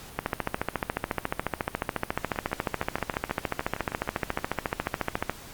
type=two click trains; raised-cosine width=0.5 ms; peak=-10 / -18 dBFS; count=73 / 14; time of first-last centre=0.19-5.296 / 2.36-4.388 s; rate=14.1 / 6.41 Hz; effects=pink hiss -45 dBFS RMS until 5.53 s + Opus 48 kbps

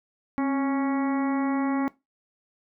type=harmonic tone with a mistuned harmonic; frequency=277.2 Hz; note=C#4; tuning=in tune; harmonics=1 / 2 / 3 / 4 / 5 / 6 / 7 / 8; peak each=-23 / -36 / -33 / -35 / -41 / -46 / -42 / -44 dBFS; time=0.38-1.88 s; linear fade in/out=0 ms; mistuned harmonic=1; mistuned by=-51 cents; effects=noise-tail reverb RT60 0.2 s tail -18 dB re dry

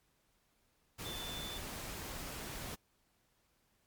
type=tone in noise; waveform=sine; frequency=3520 Hz; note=A7; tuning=in tune; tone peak=-44 dBFS; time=1.04-1.59 s; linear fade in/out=20 ms; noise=pink; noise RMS=-44 dBFS; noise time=0.98-2.76 s; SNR=-3 dB; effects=pink hiss -75 dBFS RMS until 3.86 s + MP3 96 kbps

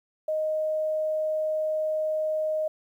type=tone; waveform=sine; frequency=622 Hz; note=D#5; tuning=1 cent flat; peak=-24 dBFS; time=0.28-2.68 s; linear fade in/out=5 ms; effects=10-bit

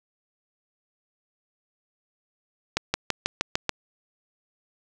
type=accelerating click train; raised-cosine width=0.2 ms; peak=-5 dBFS; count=7; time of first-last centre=2.77-3.693 s; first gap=170 ms; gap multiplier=0.96; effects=none

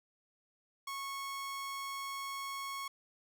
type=tone; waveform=sawtooth; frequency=1100 Hz; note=C#6; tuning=14 cents flat; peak=-35 dBFS; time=0.87-2.88 s; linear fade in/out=5 ms; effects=none

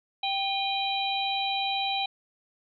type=harmonic tone with a mistuned harmonic; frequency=784 Hz; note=G5; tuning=in tune; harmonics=1 / 3 / 4 / 5; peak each=-29 / -34 / -34 / -31 dBFS; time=0.23-2.06 s; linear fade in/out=5 ms; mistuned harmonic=3; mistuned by=+65 cents; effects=none

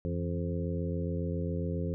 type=harmonic tone with a mistuned harmonic; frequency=87.31 Hz; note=F2; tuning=in tune; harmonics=1 / 2 / 3 / 4 / 5 / 6; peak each=-34 / -34 / -40 / -42 / -40 / -41 dBFS; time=0.05-1.94 s; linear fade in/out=0 ms; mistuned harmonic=2; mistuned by=-80 cents; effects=none

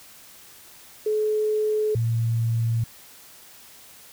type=tone pair in turn; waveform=sine; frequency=428.1 / 114.97 Hz; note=A4 / A#2; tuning=-47 / -23 cents; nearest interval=octave + major seventh; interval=2276 cents; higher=first; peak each=-20 dBFS; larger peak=neither; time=1.06-1.95 / 1.95-2.84 s; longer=neither; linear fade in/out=5 ms; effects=white hiss -48 dBFS RMS until 4.12 s

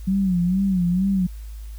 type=tone with vibrato; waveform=sine; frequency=185 Hz; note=F#3; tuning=in tune; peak=-17 dBFS; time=0.07-1.27 s; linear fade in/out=10 ms; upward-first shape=sine; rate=2.2 Hz; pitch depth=110 cents each way; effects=added 53 Hz sine -32 dBFS peak until 1.78 s + white hiss -53 dBFS RMS until 1.78 s

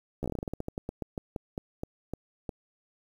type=slowing click train; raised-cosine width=2 ms; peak=-20 dBFS; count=22; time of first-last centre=0.23-2.492 s; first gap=13 ms; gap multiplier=1.18; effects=9-bit

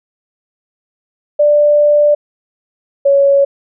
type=tone pair in turn; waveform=sine; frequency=590 / 557.9 Hz; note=D5 / C#5; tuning=+8 / +11 cents; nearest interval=minor second; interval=97 cents; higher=first; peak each=-6 dBFS; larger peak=neither; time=1.39-2.15 / 3.05-3.45 s; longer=first; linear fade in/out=10 ms; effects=none

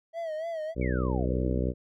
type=tone with vibrato; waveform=triangle; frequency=645 Hz; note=E5; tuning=38 cents flat; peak=-29 dBFS; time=0.13-0.75 s; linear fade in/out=50 ms; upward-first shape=sine; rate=3.5 Hz; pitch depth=84 cents each way
type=harmonic tone; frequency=63 Hz; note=B1; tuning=35 cents sharp; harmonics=1 / 2 / 3 / 4 / 5 / 6 / 7 / 8 / 9; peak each=-29 / -32 / -34 / -35 / -36 / -37 / -37 / -38 / -39 dBFS; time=0.75-1.74 s; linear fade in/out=50 ms
type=exponential sweep; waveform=sine; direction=down; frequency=2349 to 217 Hz; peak=-37 dBFS; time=0.81-1.59 s; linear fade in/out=10 ms
effects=none

